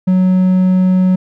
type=tone; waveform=triangle; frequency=185 Hz; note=F#3; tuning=in tune; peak=-6 dBFS; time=0.07-1.16 s; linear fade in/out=10 ms; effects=none